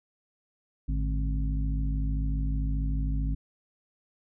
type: harmonic tone with a mistuned harmonic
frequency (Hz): 53.5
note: A1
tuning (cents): -48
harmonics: 1 / 2 / 3 / 4 / 5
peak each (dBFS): -26 / -41 / -34 / -43 / -38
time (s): 0.88-3.35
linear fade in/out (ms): 10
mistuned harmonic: 3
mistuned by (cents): -130
effects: none